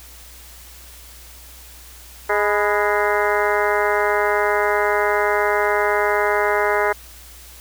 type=harmonic tone with a mistuned harmonic; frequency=207.7 Hz; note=G#3; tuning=in tune; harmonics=2 / 3 / 4 / 5 / 6 / 7 / 8 / 9 / 10; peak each=-21 / -23 / -24 / -25 / -26 / -26 / -27 / -28 / -28 dBFS; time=2.29-6.93 s; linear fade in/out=10 ms; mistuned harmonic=5; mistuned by=-70 cents; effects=added 60 Hz sine -43 dBFS peak until 7.6 s + white hiss -43 dBFS RMS until 7.6 s